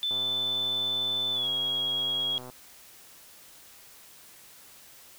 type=tone with pitch glide; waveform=sine; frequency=3520 to 3303 Hz; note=A7 to G#7; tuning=0 to -10 cents; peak=-26 dBFS; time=0.03-2.38 s; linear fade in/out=0 ms; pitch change=-110 cents; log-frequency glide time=1.33-1.48 s
type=click train; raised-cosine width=1 ms; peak=-30 dBFS; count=302; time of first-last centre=0.11-2.499 s; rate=126 Hz
effects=white hiss -52 dBFS RMS until 5.18 s